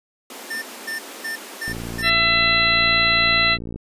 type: high-pass noise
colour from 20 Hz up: pink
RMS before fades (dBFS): -37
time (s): 0.3-2.02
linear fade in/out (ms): 2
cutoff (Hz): 210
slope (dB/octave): 96
type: tone bursts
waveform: square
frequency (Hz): 1794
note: A6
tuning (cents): +33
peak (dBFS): -26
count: 5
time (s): 0.5-2.1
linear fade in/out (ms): 10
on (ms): 120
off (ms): 250
type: click train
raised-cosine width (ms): 3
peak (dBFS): -19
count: 121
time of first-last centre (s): 1.68-3.76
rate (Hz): 57.7
type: harmonic tone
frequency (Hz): 670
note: E5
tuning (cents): +28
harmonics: 1 / 2 / 3 / 4 / 5 / 6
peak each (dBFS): -29 / -23 / -19 / -21 / -29 / -20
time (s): 2.02-3.58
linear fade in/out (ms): 50
effects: resampled to 32000 Hz